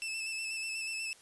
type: tone with vibrato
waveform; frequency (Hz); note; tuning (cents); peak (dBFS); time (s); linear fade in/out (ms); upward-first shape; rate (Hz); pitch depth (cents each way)
sawtooth; 2637; E7; 0; -32; 0.02-1.13; 0; square; 8.2; 22
effects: white hiss -59 dBFS RMS until 1.21 s + resampled to 24000 Hz